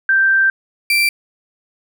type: tone pair in turn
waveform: sine / 35% pulse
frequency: 1568 / 2349 Hz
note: G6 / D7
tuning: 0 / 0 cents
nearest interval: perfect fifth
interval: 700 cents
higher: second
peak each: -10 dBFS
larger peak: neither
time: 0.09-0.5 / 0.9-1.09 s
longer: first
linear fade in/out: 2 ms
effects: none